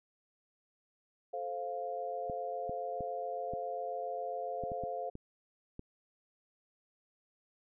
sine chord, F major, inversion first, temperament just, 436.5 / 523.8 / 698.5 Hz, A4 / C5 / F5, -14 / +2 / 0 cents, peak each -43 / -40 / -38 dBFS, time 1.33-5.1 s, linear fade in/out 10 ms
clicks, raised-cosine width 3 ms, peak -30 dBFS, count 9, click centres 2.298 / 2.695 / 3.007 / 3.536 / 4.637 / 4.718 / 4.837 / 5.154 / 5.794 s
effects none

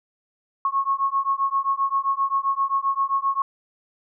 sine beating tone pair, 1091 / 1098.6 Hz, C#6 / C#6, -28 / -16 cents, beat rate 7.6 Hz, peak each -23 dBFS, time 0.65-3.42 s, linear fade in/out 2 ms, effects none

